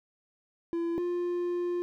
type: tone pair in turn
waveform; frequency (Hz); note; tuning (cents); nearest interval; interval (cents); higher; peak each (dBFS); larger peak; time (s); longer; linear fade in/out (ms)
triangle; 337.8 / 351.6; E4 / F4; +42 / +12; minor second; 70; second; -26; neither; 0.73-0.98 / 0.98-1.82; second; 0
effects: none